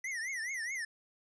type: tone with vibrato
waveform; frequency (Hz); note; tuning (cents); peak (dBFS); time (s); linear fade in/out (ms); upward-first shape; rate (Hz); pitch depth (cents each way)
square; 1966; B6; -8; -36; 0.04-0.85; 5; triangle; 4.7; 210
effects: resampled to 22050 Hz

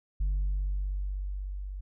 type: tone with level ramp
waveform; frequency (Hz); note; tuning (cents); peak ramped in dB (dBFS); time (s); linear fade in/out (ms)
sine; 48.19; G1; -29; -22 to -35; 0.2-1.81; 10
effects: tanh soft clip ceiling -24 dBFS

